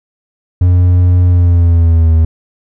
triangle tone with pitch glide, 89.4 to 80.57 Hz, F2 to E2, +41 to -39 cents, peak -3 dBFS, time 0.61-2.25 s, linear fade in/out 5 ms, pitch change -180 cents, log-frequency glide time 1.25-2.14 s, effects none

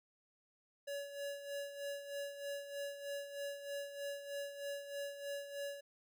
square tone with tremolo, 566 Hz, C#5, 36 cents sharp, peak -40 dBFS, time 0.87-5.81 s, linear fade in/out 10 ms, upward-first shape sine, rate 3.2 Hz, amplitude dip 65%, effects none

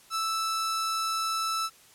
sawtooth tone pair together, 1318.5 / 2637 Hz, E6 / E7, 0 / 0 cents, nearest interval octave, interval 1200 cents, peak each -23 / -34 dBFS, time 0.1-1.7 s, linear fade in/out 50 ms, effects white hiss -56 dBFS RMS until 1.94 s + low-pass 12000 Hz 12 dB/octave

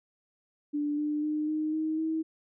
sine tone with pitch steps, 293.7 / 298.7 / 303.7 / 308.8 / 314.1 / 319.4 Hz, D4 / D4 / D#4 / D#4 / D#4 / D#4, 0 / +29 / -42 / -13 / +16 / +45 cents, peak -27 dBFS, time 0.73-2.23 s, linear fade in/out 20 ms, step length 250 ms, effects none

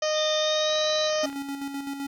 harmonic tone, 616 Hz, D#5, 17 cents flat, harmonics 1 / 2 / 3 / 4 / 5 / 6 / 7 / 8 / 9 / 10, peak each -24 / -34 / -36 / -40 / -36 / -43 / -43 / -38 / -36 / -36 dBFS, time 0.02-1.26 s, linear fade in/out 5 ms
sine tone with pitch glide, 3613 to 3940 Hz, A7 to B7, +45 to -5 cents, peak -28 dBFS, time 0.13-1.11 s, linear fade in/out 50 ms, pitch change +150 cents, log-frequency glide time 0.37-0.89 s
click train, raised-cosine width 0.3 ms, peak -28 dBFS, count 23, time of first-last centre 0.7-1.329 s, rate 35 Hz
square tone with tremolo, 278.4 Hz, C#4, 8 cents sharp, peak -30 dBFS, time 1.23-2.07 s, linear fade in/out 5 ms, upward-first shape square, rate 7.8 Hz, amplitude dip 45%
effects none

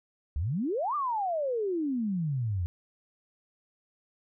sine exponential two-way sweep, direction up then down, 65.41 to 1221 to 82.8 Hz, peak -27 dBFS, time 0.36-2.66 s, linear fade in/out 0 ms, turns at 0.95 s, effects none

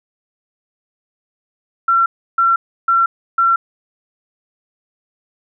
sine tone bursts, 1358 Hz, F6, 49 cents flat, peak -10 dBFS, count 4, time 1.88-3.56 s, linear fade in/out 5 ms, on 180 ms, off 320 ms, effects none

